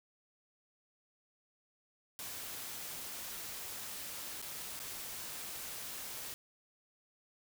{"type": "noise with dropouts", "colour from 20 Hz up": "white", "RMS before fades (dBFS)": -44, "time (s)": [2.19, 6.34], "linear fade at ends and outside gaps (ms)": 0, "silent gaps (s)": [[4.417, 4.425], [4.792, 4.8]], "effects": []}